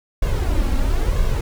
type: noise with flanger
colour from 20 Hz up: brown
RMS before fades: -18 dBFS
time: 0.22-1.41 s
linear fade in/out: 5 ms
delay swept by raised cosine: 1.8 to 3.7 ms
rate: 1 Hz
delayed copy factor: +0.65
effects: none

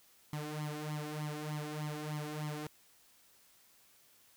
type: tone with flanger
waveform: sawtooth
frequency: 151 Hz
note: D3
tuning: 48 cents sharp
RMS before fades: -40 dBFS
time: 0.33-2.67 s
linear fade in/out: 2 ms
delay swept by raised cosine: 0.94 to 2.84 ms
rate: 3.3 Hz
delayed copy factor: +0.8
effects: white hiss -65 dBFS RMS until 4.36 s

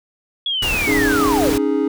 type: linear sweep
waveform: sine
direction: down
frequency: 3386 to 400 Hz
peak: -18 dBFS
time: 0.46-1.52 s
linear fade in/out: 2 ms
type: noise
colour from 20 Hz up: pink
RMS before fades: -24 dBFS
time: 0.62-1.58 s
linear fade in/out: 5 ms
type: chord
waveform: triangle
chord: C# suspended second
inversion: none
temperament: equal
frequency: 277.2 / 311.1 / 415.3 Hz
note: C#4 / D#4 / G#4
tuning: 0 / 0 / 0 cents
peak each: -18 dBFS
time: 0.87-1.88 s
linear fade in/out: 5 ms
effects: none

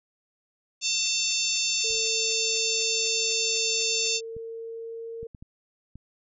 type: harmonic tone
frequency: 896 Hz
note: A5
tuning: 31 cents sharp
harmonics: 3 / 4 / 5 / 6 / 7 / 8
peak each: -31 / -31 / -31 / -31 / -31 / -31 dBFS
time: 0.81-4.21 s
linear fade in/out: 50 ms
type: tone with pitch glide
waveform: sine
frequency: 449.9 to 457.8 Hz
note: A4 to A#4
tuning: +39 to -31 cents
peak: -34 dBFS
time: 1.84-5.27 s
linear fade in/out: 5 ms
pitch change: +30 cents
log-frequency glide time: 3.43-5.15 s
type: noise with exponential decay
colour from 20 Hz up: brown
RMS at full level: -47 dBFS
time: 1.9-2.23 s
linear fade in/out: 5 ms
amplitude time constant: 71 ms
type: clicks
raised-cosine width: 5 ms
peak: -31 dBFS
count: 5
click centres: 4.366 / 5.23 / 5.348 / 5.425 / 5.956 s
effects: none

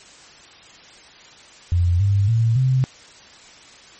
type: tone with pitch steps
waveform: sine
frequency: 87.4 / 99.82 / 114 / 130.2 Hz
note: F2 / G2 / A#2 / C3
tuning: +2 / +32 / -38 / -8 cents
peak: -14 dBFS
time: 1.72-2.84 s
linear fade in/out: 0 ms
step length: 280 ms
effects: white hiss -45 dBFS RMS until 3.99 s + MP3 32 kbps

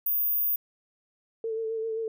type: tone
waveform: sine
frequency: 14917 Hz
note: A#9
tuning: in tune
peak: -23 dBFS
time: 0.06-0.56 s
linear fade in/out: 5 ms
type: tone with vibrato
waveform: sine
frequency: 446.8 Hz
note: A4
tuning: 27 cents sharp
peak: -28 dBFS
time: 1.44-2.08 s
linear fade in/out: 2 ms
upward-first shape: sine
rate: 7.6 Hz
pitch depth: 29 cents each way
effects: none

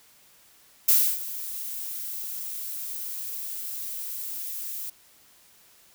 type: noise with ADSR envelope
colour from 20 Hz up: violet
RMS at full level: -17 dBFS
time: 0.88-4.9 s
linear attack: 8 ms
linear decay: 290 ms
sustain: -17 dB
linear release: 7 ms
effects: white hiss -57 dBFS RMS until 5.94 s

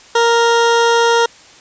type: tone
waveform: 20% pulse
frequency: 466.2 Hz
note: A#4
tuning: in tune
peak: -5 dBFS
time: 0.15-1.26 s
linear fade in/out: 5 ms
effects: white hiss -42 dBFS RMS until 1.6 s + resampled to 16000 Hz

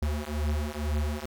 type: beating tone pair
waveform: square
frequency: 73.7 / 75.8 Hz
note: D2 / D#2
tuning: +7 / -45 cents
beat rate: 2.1 Hz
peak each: -31 dBFS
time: 0.02-1.26 s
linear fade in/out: 5 ms
effects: none

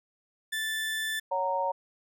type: tone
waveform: 30% pulse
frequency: 1759 Hz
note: A6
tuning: 1 cent flat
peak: -27 dBFS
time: 0.52-1.2 s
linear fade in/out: 10 ms
type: harmonic tone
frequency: 185.4 Hz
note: F#3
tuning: 4 cents sharp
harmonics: 3 / 4 / 5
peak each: -31 / -35 / -28 dBFS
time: 1.31-1.72 s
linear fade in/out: 10 ms
effects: none

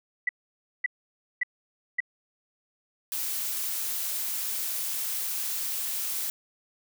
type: tone bursts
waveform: sine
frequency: 1975.5 Hz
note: B6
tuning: in tune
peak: -22 dBFS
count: 4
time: 0.27-2.004 s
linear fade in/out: 5 ms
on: 21 ms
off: 550 ms
type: noise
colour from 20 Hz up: blue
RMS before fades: -31 dBFS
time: 3.12-6.3 s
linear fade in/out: 0 ms
effects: none

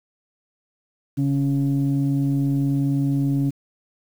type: tone pair together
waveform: sine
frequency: 139.33 / 278.1 Hz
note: C#3 / C#4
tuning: +9 / +6 cents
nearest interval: octave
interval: 1197 cents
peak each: -19 / -20 dBFS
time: 1.17-3.51 s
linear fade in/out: 20 ms
effects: tanh soft clip ceiling -13 dBFS + 8-bit

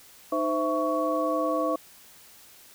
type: tone cluster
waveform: sine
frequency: 308.3 / 517 / 660 / 1119 Hz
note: D#4 / C5 / E5 / C#6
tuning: -16 / -21 / +2 / +16 cents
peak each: -29 dBFS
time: 0.32-1.76 s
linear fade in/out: 5 ms
effects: white hiss -52 dBFS RMS until 2.74 s

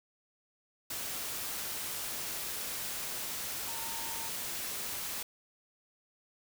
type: tone in noise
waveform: sine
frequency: 912 Hz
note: A#5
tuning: 38 cents flat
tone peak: -45 dBFS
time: 3.68-4.29 s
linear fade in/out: 5 ms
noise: white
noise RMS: -38 dBFS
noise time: 0.9-5.23 s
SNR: -10 dB
effects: none

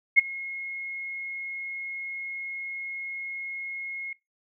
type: tone with ADSR envelope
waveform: sine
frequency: 2161 Hz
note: C#7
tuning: 45 cents flat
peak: -10 dBFS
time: 0.16-4.13 s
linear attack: 26 ms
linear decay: 14 ms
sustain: -22 dB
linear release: 4 ms
effects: noise-tail reverb RT60 0.2 s tail -21 dB re dry

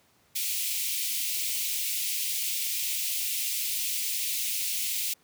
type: high-pass noise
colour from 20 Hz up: white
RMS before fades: -30 dBFS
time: 0.35-5.14 s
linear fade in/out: 10 ms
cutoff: 2200 Hz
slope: 48 dB/octave
effects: pink hiss -64 dBFS RMS until 5.23 s + high-pass 100 Hz 12 dB/octave

